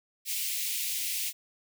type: high-pass noise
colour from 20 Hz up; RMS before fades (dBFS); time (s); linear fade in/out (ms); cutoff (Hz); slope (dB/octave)
white; -32; 0.25-1.33; 50; 2100; 48
effects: none